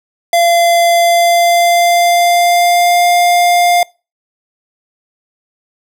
square tone with pitch glide, 686 to 702.8 Hz, F5 to F5, -31 to +11 cents, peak -8 dBFS, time 0.33-3.83 s, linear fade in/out 2 ms, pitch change +42 cents, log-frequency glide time 0.91-3.07 s, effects noise-tail reverb RT60 0.3 s tail -25 dB re dry

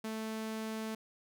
sawtooth tone, 220 Hz, A3, in tune, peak -33 dBFS, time 0.04-0.95 s, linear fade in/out 5 ms, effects none

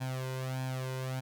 sawtooth tone with flanger, 130 Hz, C3, 11 cents flat, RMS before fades -36 dBFS, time 0-1.21 s, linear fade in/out 20 ms, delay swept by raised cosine 1.2 to 2.03 ms, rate 1.6 Hz, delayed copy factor +0.75, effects none

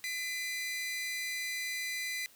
sawtooth tone pair together, 2015 / 2392 Hz, B6 / D7, +34 / +31 cents, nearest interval minor third, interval 297 cents, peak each -32 / -38 dBFS, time 0.04-2.26 s, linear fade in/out 0 ms, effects white hiss -60 dBFS RMS until 2.35 s

